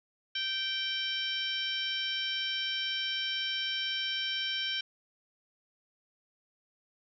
harmonic tone, 778 Hz, G5, 13 cents flat, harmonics 2 / 3 / 4 / 5 / 6 / 7, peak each -39 / -40 / -33 / -40 / -46 / -40 dBFS, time 0.35-4.81 s, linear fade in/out 5 ms, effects none

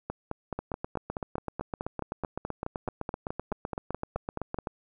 two click trains, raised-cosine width 1 ms, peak -18 / -18 dBFS, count 22 / 33, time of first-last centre 0.1-4.587 / 0.59-4.672 s, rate 4.68 / 7.84 Hz, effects none

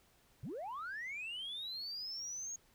sine linear sweep, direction up, 92.5 to 6640 Hz, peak -39 dBFS, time 0.43-2.56 s, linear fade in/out 5 ms, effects tanh soft clip ceiling -38 dBFS + pink hiss -69 dBFS RMS until 2.74 s

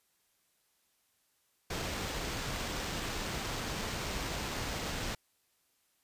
pink noise with sample-and-hold, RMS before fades -37 dBFS, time 1.7-5.15 s, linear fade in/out 5 ms, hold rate 11025 Hz, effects white hiss -74 dBFS RMS until 6.03 s + resampled to 32000 Hz

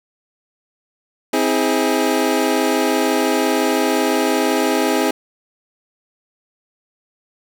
25% pulse chord, C augmented, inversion none, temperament equal with one note detuned, 261.6 / 321.5 / 415.3 Hz, C4 / E4 / G#4, 0 / -43 / 0 cents, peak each -16 dBFS, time 1.33-5.11 s, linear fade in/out 5 ms, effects none

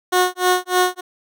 15% pulse tone with tremolo, 363.9 Hz, F#4, 29 cents flat, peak -6 dBFS, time 0.12-1.01 s, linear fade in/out 10 ms, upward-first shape sine, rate 3.3 Hz, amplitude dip 100%, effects none

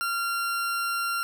40% pulse tone, 1380 Hz, F6, 21 cents flat, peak -25 dBFS, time 0.01-1.23 s, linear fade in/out 0 ms, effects 11-bit

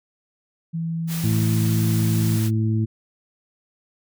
sine tone, 164.81 Hz, E3, in tune, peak -23 dBFS, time 0.73-2.38 s, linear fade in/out 20 ms
white noise, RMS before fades -33 dBFS, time 1.07-2.51 s, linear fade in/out 50 ms
harmonic tone, 110 Hz, A2, in tune, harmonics 1 / 2 / 3, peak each -19 / -25 / -29 dBFS, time 1.23-2.86 s, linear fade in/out 20 ms
effects none

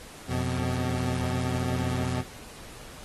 25% pulse tone pair together, 88.47 / 125.2 Hz, F2 / B2, +23 / +24 cents, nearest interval tritone, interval 601 cents, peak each -27 / -25 dBFS, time 0.27-2.24 s, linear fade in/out 50 ms, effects pink hiss -46 dBFS RMS until 3.04 s + AAC 32 kbps

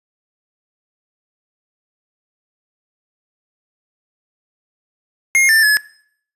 square tone with pitch steps, 2138 / 1782 / 1706 Hz, C7 / A6 / G#6, +37 / +22 / +46 cents, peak -10 dBFS, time 5.35-5.77 s, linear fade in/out 0 ms, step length 140 ms, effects noise-tail reverb RT60 0.6 s tail -21 dB re dry + resampled to 32000 Hz

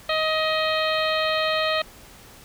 harmonic tone with a mistuned harmonic, 629 Hz, D#5, 19 cents sharp, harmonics 1 / 2 / 3 / 4 / 5 / 6 / 7, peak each -24 / -27 / -29 / -30 / -31 / -32 / -32 dBFS, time 0.09-1.82 s, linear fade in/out 5 ms, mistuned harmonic 7, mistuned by -80 cents, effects pink hiss -47 dBFS RMS until 2.44 s

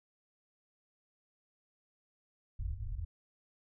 white low-pass noise, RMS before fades -38 dBFS, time 2.59-3.05 s, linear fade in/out 10 ms, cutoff 100 Hz, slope 48 dB/octave, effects none

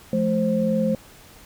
sine tone cluster, 173.5 / 216 / 526 Hz, F3 / A3 / C5, -11 / -32 / +9 cents, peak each -26 / -21 / -23 dBFS, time 0.13-0.95 s, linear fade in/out 2 ms, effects pink hiss -48 dBFS RMS until 1.45 s

